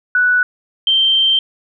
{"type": "tone pair in turn", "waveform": "sine", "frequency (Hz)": [1480, 3136], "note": ["F#6", "G7"], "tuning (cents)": [0, 0], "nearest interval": "octave + minor second", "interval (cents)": 1300, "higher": "second", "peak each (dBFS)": -10, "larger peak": "neither", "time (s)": [[0.15, 0.43], [0.87, 1.39]], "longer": "second", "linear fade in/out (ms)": 2, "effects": []}